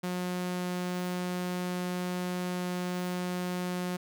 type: tone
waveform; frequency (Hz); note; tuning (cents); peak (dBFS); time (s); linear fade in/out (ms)
sawtooth; 179.9; F#3; -48; -27; 0.03-3.97; 10
effects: none